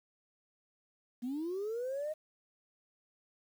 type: linear sweep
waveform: sine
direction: up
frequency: 233.1 to 630 Hz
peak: -33 dBFS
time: 1.22-2.14 s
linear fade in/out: 20 ms
effects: tanh soft clip ceiling -31 dBFS + 10-bit